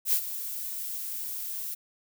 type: noise with ADSR envelope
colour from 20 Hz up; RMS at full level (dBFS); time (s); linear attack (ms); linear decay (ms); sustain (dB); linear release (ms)
violet; -22; 0.05-1.75; 80; 74; -13; 13
effects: none